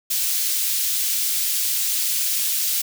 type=high-pass noise; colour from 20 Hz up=white; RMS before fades=-22 dBFS; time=0.1-2.82 s; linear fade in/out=10 ms; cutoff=3300 Hz; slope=12 dB/octave; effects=none